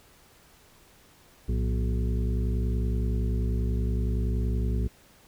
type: harmonic tone with a mistuned harmonic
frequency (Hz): 60.6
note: B1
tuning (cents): -32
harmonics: 1 / 2 / 3 / 4 / 6 / 7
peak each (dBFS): -25 / -31 / -35 / -37 / -41 / -42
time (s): 1.48-4.88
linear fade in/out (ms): 10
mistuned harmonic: 2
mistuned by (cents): -150
effects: pink hiss -57 dBFS RMS until 5.27 s